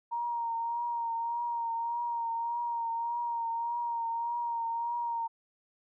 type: tone with vibrato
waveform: sine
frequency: 935 Hz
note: A#5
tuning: 5 cents sharp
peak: -30 dBFS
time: 0.11-5.28 s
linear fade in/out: 20 ms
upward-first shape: triangle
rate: 1.7 Hz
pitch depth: 36 cents each way
effects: none